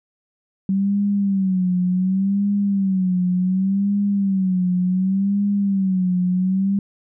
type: tone with vibrato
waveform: sine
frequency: 191.2 Hz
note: G3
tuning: 43 cents flat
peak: -16 dBFS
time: 0.69-6.79 s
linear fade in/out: 2 ms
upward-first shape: sine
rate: 0.68 Hz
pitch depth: 100 cents each way
effects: none